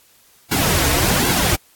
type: noise with flanger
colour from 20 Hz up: pink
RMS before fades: -17 dBFS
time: 0.51-1.56 s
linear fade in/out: 10 ms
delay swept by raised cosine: 1.6 to 5.2 ms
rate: 1.3 Hz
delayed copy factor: -0.9
effects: white hiss -53 dBFS RMS until 1.75 s + AAC 64 kbps